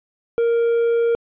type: tone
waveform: triangle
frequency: 466.2 Hz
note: A#4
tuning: in tune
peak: -13 dBFS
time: 0.38-1.15 s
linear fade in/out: 0 ms
effects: resampled to 8000 Hz